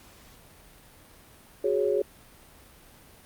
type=chord; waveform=sine; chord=F# suspended second; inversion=none; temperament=equal; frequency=370 / 415.3 / 554.4 Hz; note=F#4 / G#4 / C#5; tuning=0 / 0 / 0 cents; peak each=-28 / -25 / -28 dBFS; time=1.64-2.02 s; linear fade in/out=5 ms; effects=pink hiss -53 dBFS RMS until 3.25 s + Opus 48 kbps